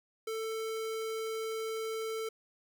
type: tone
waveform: square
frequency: 444 Hz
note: A4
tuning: 16 cents sharp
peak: -35 dBFS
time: 0.27-2.29 s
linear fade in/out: 5 ms
effects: none